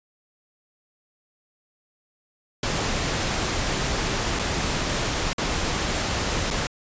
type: noise with dropouts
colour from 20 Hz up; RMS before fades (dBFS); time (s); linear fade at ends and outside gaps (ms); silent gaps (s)
pink; -25; 2.63-6.67; 2; 4.39-4.394 / 5.332-5.381 / 6.504-6.51
effects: resampled to 16000 Hz